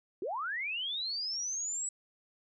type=linear sweep; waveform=sine; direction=up; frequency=323.7 to 7902 Hz; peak=-33 dBFS; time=0.22-1.89 s; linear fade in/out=2 ms; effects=none